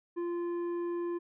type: tone with tanh clipping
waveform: sine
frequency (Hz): 346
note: F4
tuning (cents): -16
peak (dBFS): -33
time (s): 0.16-1.19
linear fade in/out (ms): 20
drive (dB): 8
effects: none